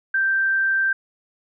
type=tone; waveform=sine; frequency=1568 Hz; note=G6; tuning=in tune; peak=-17 dBFS; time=0.14-0.93 s; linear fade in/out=5 ms; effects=none